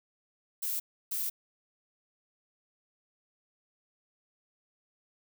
violet noise bursts at uneven times, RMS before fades -33 dBFS, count 2, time 0.62-0.8 / 1.11-1.3 s, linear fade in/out 10 ms, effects none

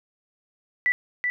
sine tone with echo, 1973 Hz, B6, 2 cents flat, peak -18 dBFS, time 0.86-0.92 s, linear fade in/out 0 ms, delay 380 ms, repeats 1, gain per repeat -4 dB, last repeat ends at 1.3 s, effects none

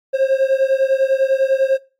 triangle beating tone pair, 530 / 540 Hz, C5 / C#5, +22 / -45 cents, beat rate 10 Hz, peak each -14 dBFS, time 0.13-1.78 s, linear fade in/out 20 ms, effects noise-tail reverb RT60 0.3 s tail -21 dB re dry + AAC 48 kbps

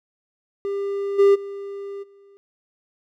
triangle tone with level steps, 398.7 Hz, G4, 29 cents sharp, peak -21 / -9 / -28 / -46 dBFS, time 0.65-2.37 s, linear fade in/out 0 ms, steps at 1.18 / 1.34 / 2.02 s, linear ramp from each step 20 ms, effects none

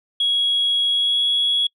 sine tone with pitch glide, 3322 to 3347 Hz, G#7 to G#7, 0 to +13 cents, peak -15 dBFS, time 0.2-1.67 s, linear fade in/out 5 ms, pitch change +13 cents, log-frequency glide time 0.89-1.23 s, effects noise-tail reverb RT60 0.1 s tail -26 dB re dry + tanh soft clip ceiling -12 dBFS

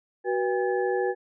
sine tone cluster, 373.6 / 486.5 / 806 / 1717 Hz, F#4 / B4 / G5 / A6, +17 / -26 / +48 / -43 cents, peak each -26 / -27 / -31 / -35 dBFS, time 0.24-1.15 s, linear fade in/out 50 ms, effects none

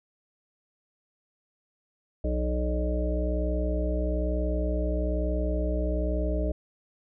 harmonic tone with a mistuned harmonic, 61.1 Hz, B1, 18 cents flat, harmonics 1 / 3 / 5 / 7 / 9 / 10, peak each -26 / -36 / -34 / -37 / -39 / -33 dBFS, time 2.24-6.52 s, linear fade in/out 5 ms, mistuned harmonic 5, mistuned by +16 cents, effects none

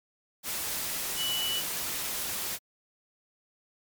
sine tone in noise, 2960 Hz, F#7, in tune, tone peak -29 dBFS, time 1.16-1.63 s, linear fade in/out 50 ms, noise white, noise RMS -33 dBFS, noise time 0.43-2.59 s, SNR +1 dB, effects MP3 96 kbps

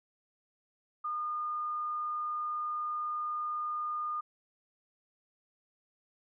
sine tone, 1218 Hz, D#6, 37 cents flat, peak -32 dBFS, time 1.04-4.21 s, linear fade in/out 10 ms, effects none

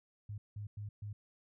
sine tone bursts at uneven times, 103.83 Hz, G#2, in tune, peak -40 dBFS, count 4, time 0.29-0.38 / 0.56-0.67 / 0.77-0.89 / 1.02-1.13 s, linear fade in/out 5 ms, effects none

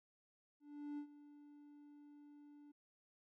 triangle tone with ADSR envelope, 292.1 Hz, D4, 9 cents flat, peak -40 dBFS, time 0.6-2.72 s, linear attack 380 ms, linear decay 85 ms, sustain -16 dB, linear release 10 ms, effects none

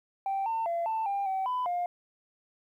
sine tone with pitch steps, 781 / 902 / 681 / 888 / 797 / 765 / 1001 / 707 Hz, G5 / A5 / F5 / A5 / G5 / G5 / B5 / F5, -7 / +43 / -44 / +16 / +28 / -42 / +23 / +21 cents, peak -26 dBFS, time 0.26-1.86 s, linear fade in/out 2 ms, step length 200 ms, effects tanh soft clip ceiling -25 dBFS + 11-bit

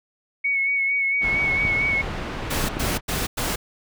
sine tone with vibrato, 2217 Hz, C#7, in tune, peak -19 dBFS, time 0.44-2.02 s, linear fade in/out 10 ms, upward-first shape sine, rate 4.4 Hz, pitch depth 29 cents each way
pink low-pass noise, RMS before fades -30 dBFS, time 1.2-3.01 s, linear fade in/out 50 ms, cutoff 2800 Hz, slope 12 dB/octave
clicks, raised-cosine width 3 ms, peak -16 dBFS, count 4, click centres 1.651 / 2.641 / 2.769 / 2.913 s
pink noise bursts, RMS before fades -25 dBFS, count 4, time 2.5-3.56 s, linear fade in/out 10 ms, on 190 ms, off 100 ms
effects none

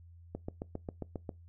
click train, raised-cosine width 2 ms, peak -24 dBFS, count 8, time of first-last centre 0.35-1.292 s, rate 7.43 Hz, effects noise-tail reverb RT60 0.2 s tail -22 dB re dry + added 85 Hz sine -52 dBFS peak until 1.48 s

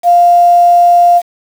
sine tone with quantisation, 699 Hz, F5, 1 cent sharp, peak -3 dBFS, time 0.03-1.22 s, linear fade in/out 50 ms, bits 5, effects none

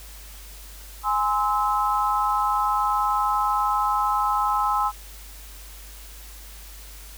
sine chord, Ab augmented, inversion none, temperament just, 830.6 / 1038.3 / 1297.8 Hz, Ab5 / C6 / E6, 0 / -14 / -27 cents, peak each -24 dBFS, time 1.03-4.92 s, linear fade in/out 50 ms, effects added 50 Hz sine -41 dBFS peak until 7.17 s + white hiss -45 dBFS RMS until 7.17 s

